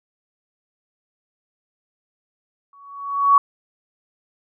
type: tone with exponential growth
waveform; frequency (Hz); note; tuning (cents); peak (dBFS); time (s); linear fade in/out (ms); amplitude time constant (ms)
sine; 1123; C#6; +22; -7; 2.73-3.38; 2; 140
effects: none